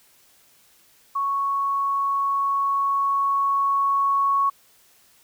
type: tone with level ramp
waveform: sine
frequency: 1108.7 Hz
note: C#6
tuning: in tune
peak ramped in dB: -21 to -17 dBFS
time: 1.15-4.5 s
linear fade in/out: 10 ms
effects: white hiss -57 dBFS RMS until 5.23 s